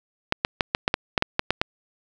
clicks, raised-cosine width 0.3 ms, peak -3 dBFS, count 11, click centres 0.324 / 0.449 / 0.608 / 0.749 / 0.879 / 0.941 / 1.178 / 1.224 / 1.394 / 1.506 / 1.615 s, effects none

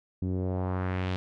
sawtooth tone with low-pass filter sweep, 92.3 Hz, F#2, 4 cents flat, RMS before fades -30 dBFS, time 0.22-1.16 s, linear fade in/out 0 ms, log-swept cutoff 260 to 3900 Hz, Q 1.6, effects none

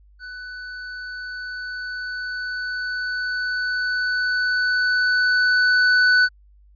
square tone with level ramp, 1494 Hz, F#6, 16 cents sharp, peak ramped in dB -34 to -13 dBFS, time 0.19-6.29 s, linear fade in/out 50 ms, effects added 50 Hz sine -49 dBFS peak until 6.75 s + resampled to 11025 Hz

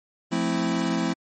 square chord, F major seventh, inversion none, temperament equal, 174.61 / 220 / 261.6 / 329.6 Hz, F3 / A3 / C4 / E4, 0 / 0 / 0 / 0 cents, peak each -29 dBFS, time 0.31-1.14 s, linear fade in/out 20 ms, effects MP3 32 kbps

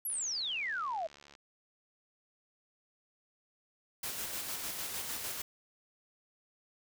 sine exponential sweep, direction down, 11890 to 620 Hz, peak -33 dBFS, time 0.05-1.07 s, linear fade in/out 5 ms
click train, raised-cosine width 0.2 ms, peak -37 dBFS, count 91, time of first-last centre 0.1-1.352 s, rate 71.9 Hz
white noise with tremolo, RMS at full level -38 dBFS, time 4.03-5.42 s, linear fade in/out 5 ms, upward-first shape square, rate 6.6 Hz, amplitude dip 30%
effects none

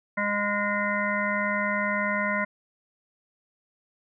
harmonic tone, 205.4 Hz, G#3, 19 cents flat, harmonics 1 / 3 / 5 / 7 / 9 / 10, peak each -31 / -31 / -31 / -31 / -31 / -31 dBFS, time 0.17-2.45 s, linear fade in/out 10 ms, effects none

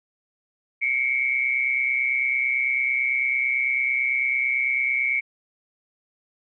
sine tone pair together, 2171 / 2300 Hz, C#7 / D7, -37 / -37 cents, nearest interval minor second, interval 100 cents, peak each -23 dBFS, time 0.81-5.21 s, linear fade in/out 20 ms, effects none

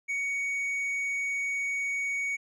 sine tone with tanh clipping, 2238 Hz, C#7, 16 cents sharp, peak -29 dBFS, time 0.08-2.37 s, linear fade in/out 20 ms, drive 5 dB, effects none

